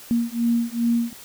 sine beating tone pair, 233.1 / 235.6 Hz, A#3 / A#3, 0 / +19 cents, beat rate 2.5 Hz, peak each -22 dBFS, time 0.11-1.13 s, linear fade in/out 0 ms, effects white hiss -43 dBFS RMS until 1.24 s

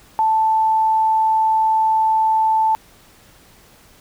sine tone, 880 Hz, A5, in tune, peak -13 dBFS, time 0.19-2.75 s, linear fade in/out 0 ms, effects pink hiss -49 dBFS RMS until 4 s

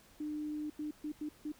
sine tone bursts at uneven times, 301.3 Hz, D4, 44 cents sharp, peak -36 dBFS, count 5, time 0.2-0.7 / 0.79-0.91 / 1.04-1.12 / 1.21-1.29 / 1.45-1.52 s, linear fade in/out 5 ms, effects pink hiss -62 dBFS RMS until 1.59 s

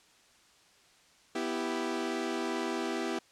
sawtooth chord, E minor, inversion second, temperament equal, 246.9 / 329.6 / 392 Hz, B3 / E4 / G4, 0 / 0 / 0 cents, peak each -33 / -31 / -32 dBFS, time 1.35-3.19 s, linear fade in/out 5 ms, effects white hiss -62 dBFS RMS until 3.31 s + low-pass 7000 Hz 12 dB/octave

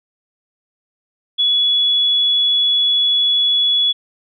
sine tone, 3393 Hz, G#7, 36 cents sharp, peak -12 dBFS, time 1.38-3.93 s, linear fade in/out 20 ms, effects none

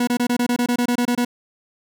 40% pulse tone bursts, 242.9 Hz, B3, 29 cents flat, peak -16 dBFS, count 13, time 0-1.249 s, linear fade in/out 5 ms, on 73 ms, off 25 ms, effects none

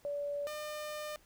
sine / sawtooth tone pair in turn, 576 / 603.4 Hz, D5 / D5, -34 / +47 cents, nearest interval minor second, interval 81 cents, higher second, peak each -34 / -35 dBFS, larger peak first, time 0.05-0.47 / 0.47-1.16 s, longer second, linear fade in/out 0 ms, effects pink hiss -65 dBFS RMS until 1.25 s

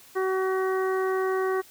harmonic tone, 377.9 Hz, F#4, 37 cents sharp, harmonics 1 / 2 / 3 / 4 / 5, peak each -24 / -34 / -32 / -37 / -37 dBFS, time 0.15-1.62 s, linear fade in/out 20 ms, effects white hiss -52 dBFS RMS until 1.7 s

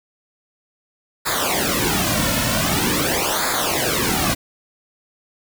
pink noise with flanger, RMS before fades -20 dBFS, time 1.25-4.35 s, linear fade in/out 20 ms, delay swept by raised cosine 0.34 to 2.54 ms, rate 0.45 Hz, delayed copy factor -0.9, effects none

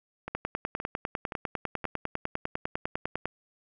two click trains, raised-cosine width 0.5 ms, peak -20 / -15 dBFS, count 4 / 30, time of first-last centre 0.28-1.843 / 0.35-3.256 s, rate 1.92 / 9.98 Hz, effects none

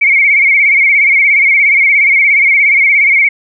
sine tone with vibrato, 2217 Hz, C#7, in tune, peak -5 dBFS, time 0.01-3.29 s, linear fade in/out 10 ms, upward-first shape sine, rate 17 Hz, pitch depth 79 cents each way, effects none

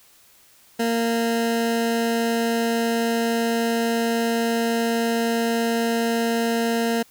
20% pulse tone, 230.9 Hz, A#3, 16 cents flat, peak -15 dBFS, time 0.79-7.03 s, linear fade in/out 10 ms, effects white hiss -54 dBFS RMS until 7.1 s

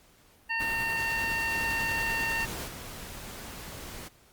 harmonic tone, 911 Hz, A#5, 40 cents flat, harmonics 1 / 2 / 3 / 5, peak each -36 / -30 / -32 / -44 dBFS, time 0.49-2.46 s, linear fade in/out 20 ms
pink noise with tremolo, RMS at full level -37 dBFS, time 0.59-2.69 s, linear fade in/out 20 ms, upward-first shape sine, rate 10 Hz, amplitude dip 25%
pink noise, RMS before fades -42 dBFS, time 1.53-4.09 s, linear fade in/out 20 ms
effects pink hiss -60 dBFS RMS until 4.32 s + Opus 48 kbps

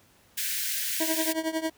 white high-pass noise, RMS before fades -30 dBFS, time 0.37-1.33 s, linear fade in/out 10 ms, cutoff 1500 Hz, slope 96 dB/octave
25% pulse tone with tremolo, 320.7 Hz, E4, 48 cents flat, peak -20 dBFS, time 1-1.7 s, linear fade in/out 5 ms, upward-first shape triangle, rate 11 Hz, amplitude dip 90%
effects pink hiss -60 dBFS RMS until 1.77 s + high-pass 60 Hz 12 dB/octave

